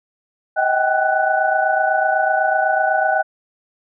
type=tone cluster; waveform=sine; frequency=633 / 761 / 789 / 1486 Hz; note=D#5 / F#5 / G5 / F#6; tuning=+30 / +48 / +11 / +7 cents; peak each=-20 dBFS; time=0.56-3.23 s; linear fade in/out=20 ms; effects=none